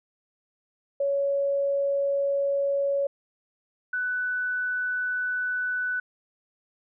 sine tone pair in turn, 559 / 1492.4 Hz, C#5 / F#6, +14 / +14 cents, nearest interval octave + perfect fourth, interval 1700 cents, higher second, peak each -22 / -25 dBFS, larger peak first, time 1-3.07 / 3.93-6 s, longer neither, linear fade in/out 5 ms, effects none

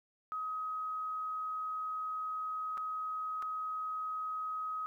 sine tone with dropouts, 1265 Hz, D#6, 28 cents sharp, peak -35 dBFS, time 0.32-4.86 s, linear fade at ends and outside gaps 0 ms, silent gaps 2.773-2.778 / 3.423-3.426 s, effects 12-bit

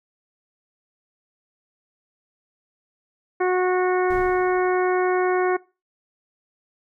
harmonic tone, 366 Hz, F#4, 19 cents flat, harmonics 1 / 2 / 3 / 4 / 5 / 6, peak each -19 / -25 / -29 / -31 / -33 / -35 dBFS, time 3.4-5.57 s, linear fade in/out 10 ms
brown noise with exponential decay, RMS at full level -32 dBFS, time 4.1-5.07 s, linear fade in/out 5 ms, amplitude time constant 210 ms
effects noise-tail reverb RT60 0.3 s tail -22 dB re dry

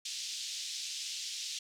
white band-pass noise, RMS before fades -40 dBFS, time 0.05-1.59 s, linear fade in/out 5 ms, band 3000 to 6400 Hz, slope 24 dB/octave, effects none

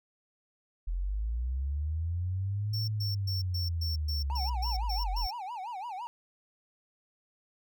sine linear two-way sweep, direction up then down, 41 to 110 to 41 Hz, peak -29 dBFS, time 0.87-5.27 s, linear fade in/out 10 ms, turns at 2.82 s
square tone bursts, 5430 Hz, F8, 50 cents flat, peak -35 dBFS, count 10, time 2.73-5.31 s, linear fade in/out 10 ms, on 150 ms, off 120 ms
triangle tone with vibrato, 850 Hz, G#5, 40 cents sharp, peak -34 dBFS, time 4.3-6.07 s, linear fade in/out 0 ms, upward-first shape sine, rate 5.9 Hz, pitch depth 250 cents each way
effects none

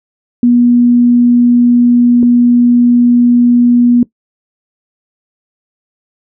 sine tone pair in turn, 241.7 / 241.7 Hz, B3 / B3, -37 / -37 cents, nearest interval unison, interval 0 cents, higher neither, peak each -4 dBFS, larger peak neither, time 0.43-2.23 / 2.23-4.03 s, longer neither, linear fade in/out 2 ms, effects noise-tail reverb RT60 0.1 s tail -19 dB re dry

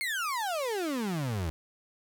35% pulse exponential sweep, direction down, 2204 to 76.1 Hz, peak -28 dBFS, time 0.01-1.5 s, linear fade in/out 0 ms, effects none

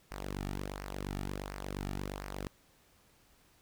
sawtooth tone with flanger, 48.56 Hz, G1, 16 cents flat, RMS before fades -40 dBFS, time 0.11-2.47 s, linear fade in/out 0 ms, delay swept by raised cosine 0.27 to 1.97 ms, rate 1.4 Hz, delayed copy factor -0.65, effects pink hiss -66 dBFS RMS until 3.61 s

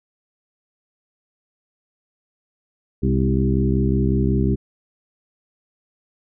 harmonic tone with a mistuned harmonic, 65.41 Hz, C2, in tune, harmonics 1 / 2 / 3 / 4 / 5 / 6, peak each -21 / -21 / -22 / -26 / -26 / -26 dBFS, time 3.02-4.56 s, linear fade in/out 20 ms, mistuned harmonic 3, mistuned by +49 cents, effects none

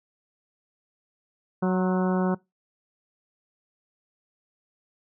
harmonic tone with a mistuned harmonic, 185 Hz, F#3, in tune, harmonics 1 / 2 / 3 / 4 / 5 / 6 / 7 / 8, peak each -22 / -28 / -32 / -34 / -36 / -38 / -39 / -40 dBFS, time 1.62-2.35 s, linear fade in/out 10 ms, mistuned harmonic 6, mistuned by -44 cents, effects noise-tail reverb RT60 0.2 s tail -23 dB re dry

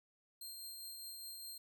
15% pulse tone with tremolo, 4186 Hz, C8, in tune, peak -39 dBFS, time 0.41-1.58 s, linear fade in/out 5 ms, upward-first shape triangle, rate 4.9 Hz, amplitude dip 30%, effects none

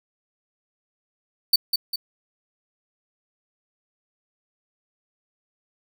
45% pulse tone with echo, 4546 Hz, C#8, 43 cents sharp, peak -12 dBFS, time 1.53-1.56 s, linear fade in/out 5 ms, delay 200 ms, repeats 2, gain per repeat -6 dB, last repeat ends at 1.96 s, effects none

